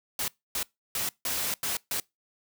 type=noise bursts at uneven times; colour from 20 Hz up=white; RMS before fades=-30 dBFS; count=6; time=0.19-0.28 / 0.55-0.63 / 0.95-1.09 / 1.25-1.54 / 1.63-1.77 / 1.91-2 s; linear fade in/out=2 ms; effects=noise-tail reverb RT60 0.2 s tail -24 dB re dry